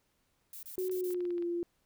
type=noise bursts; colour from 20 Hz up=violet; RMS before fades=-46 dBFS; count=5; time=0.53-1.138 s; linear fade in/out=2 ms; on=100 ms; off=27 ms
type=tone with pitch glide; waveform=sine; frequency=370 to 345.2 Hz; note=F#4 to F4; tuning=0 to -20 cents; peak=-31 dBFS; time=0.78-1.63 s; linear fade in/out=0 ms; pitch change=-120 cents; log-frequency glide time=0.92-1.42 s
type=clicks; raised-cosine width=0.3 ms; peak=-38 dBFS; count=8; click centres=0.896 / 1.107 / 1.145 / 1.206 / 1.253 / 1.306 / 1.381 / 1.424 s
effects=pink hiss -75 dBFS RMS until 1.85 s